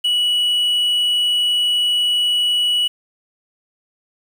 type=tone with quantisation; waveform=triangle; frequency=2937 Hz; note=F#7; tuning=13 cents flat; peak=-13 dBFS; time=0.04-2.88 s; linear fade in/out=10 ms; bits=7; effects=none